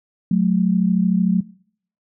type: tone pair together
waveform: sine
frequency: 182.81 / 216.1 Hz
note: F#3 / A3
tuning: -21 / -31 cents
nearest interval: minor third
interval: 290 cents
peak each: -15 / -18 dBFS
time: 0.31-1.41 s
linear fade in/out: 5 ms
effects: noise-tail reverb RT60 0.6 s tail -22 dB re dry